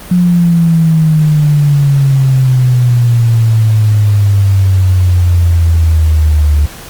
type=exponential sweep; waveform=sine; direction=down; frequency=179.7 to 72.7 Hz; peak=-5 dBFS; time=0.11-6.66 s; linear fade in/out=5 ms; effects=pink hiss -30 dBFS RMS until 6.89 s + Opus 32 kbps